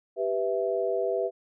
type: chord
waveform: sine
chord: E minor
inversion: first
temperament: equal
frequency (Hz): 392 / 493.9 / 659.3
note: G4 / B4 / E5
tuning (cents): 0 / 0 / 0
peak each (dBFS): -29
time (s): 0.16-1.31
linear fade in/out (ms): 50
effects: none